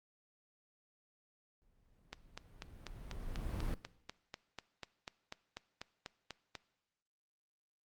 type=noise with exponential growth; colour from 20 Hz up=brown; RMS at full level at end=-35 dBFS; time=1.62-3.74 s; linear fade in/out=0 ms; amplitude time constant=460 ms
type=click train; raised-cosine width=0.2 ms; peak=-26 dBFS; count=19; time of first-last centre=2.13-6.553 s; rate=4.07 Hz
effects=noise-tail reverb RT60 1.0 s tail -18 dB re dry + Opus 48 kbps